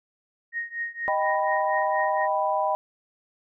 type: tone with tremolo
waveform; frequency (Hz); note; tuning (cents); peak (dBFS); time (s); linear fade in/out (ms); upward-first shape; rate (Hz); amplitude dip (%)
sine; 1864.7; A#6; 0; -25; 0.52-2.28; 50; triangle; 4.2; 95
type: chord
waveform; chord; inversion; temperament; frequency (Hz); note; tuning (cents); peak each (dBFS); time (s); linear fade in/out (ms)
sine; Eb augmented; none; equal; 622.3 / 784 / 987.8; Eb5 / G5 / B5; 0 / 0 / 0; -26; 1.08-2.75; 0
effects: none